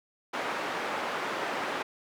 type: band-pass noise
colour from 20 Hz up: white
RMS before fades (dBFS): -33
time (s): 0.33-1.83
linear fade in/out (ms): 10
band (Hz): 290 to 1500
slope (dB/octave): 12
effects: none